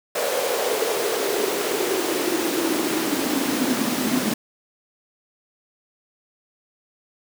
pink noise with high-pass filter sweep, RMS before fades -23 dBFS, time 0.15-4.34 s, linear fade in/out 5 ms, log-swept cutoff 520 to 230 Hz, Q 5.2, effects none

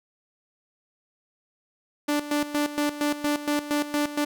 sawtooth tone with tremolo, 293.7 Hz, D4, in tune, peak -18 dBFS, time 2.08-4.25 s, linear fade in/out 10 ms, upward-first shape square, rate 4.3 Hz, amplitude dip 75%, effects none

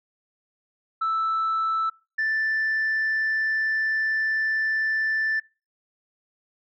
sine tone pair in turn, 1318.5 / 1764.4 Hz, E6 / A6, 0 / +4 cents, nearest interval perfect fourth, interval 504 cents, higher second, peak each -20 dBFS, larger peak neither, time 1.01-1.9 / 2.18-5.4 s, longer second, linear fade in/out 10 ms, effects noise-tail reverb RT60 0.3 s tail -24 dB re dry + tanh soft clip ceiling -19 dBFS

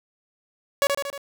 sawtooth tone with echo, 562 Hz, C#5, 24 cents sharp, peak -13 dBFS, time 0.82-0.87 s, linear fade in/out 0 ms, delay 77 ms, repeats 4, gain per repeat -4 dB, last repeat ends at 1.178 s, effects none

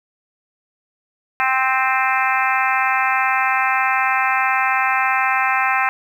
harmonic tone with a mistuned harmonic, 261.6 Hz, C4, in tune, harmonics 3 / 4 / 5 / 6 / 7 / 8 / 9 / 10, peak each -21 / -22 / -23 / -24 / -24 / -25 / -26 / -26 dBFS, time 1.4-5.89 s, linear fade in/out 0 ms, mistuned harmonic 9, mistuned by +31 cents, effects 8-bit

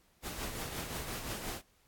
pink noise with tremolo, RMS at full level -38 dBFS, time 0.22-1.62 s, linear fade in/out 50 ms, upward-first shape triangle, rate 5.7 Hz, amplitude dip 50%, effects pink hiss -69 dBFS RMS until 1.87 s + AAC 64 kbps

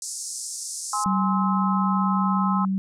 white band-pass noise, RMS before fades -33 dBFS, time 0.02-1.04 s, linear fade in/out 2 ms, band 5100 to 9500 Hz, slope 48 dB/octave
sine chord, Ab augmented, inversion none, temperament equal with one note detuned, 830.6 / 1046.5 / 1289.9 Hz, Ab5 / C6 / E6, 0 / 0 / -38 cents, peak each -29 / -26 / -27 dBFS, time 0.93-2.65 s, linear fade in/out 2 ms
sine tone, 191.6 Hz, G3, 39 cents flat, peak -21 dBFS, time 1.06-2.78 s, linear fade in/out 0 ms
effects none

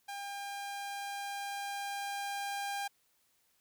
sawtooth tone with level ramp, 802 Hz, G5, 39 cents sharp, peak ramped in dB -36 to -31 dBFS, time 0.08-2.88 s, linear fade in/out 10 ms, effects white hiss -73 dBFS RMS until 3.6 s

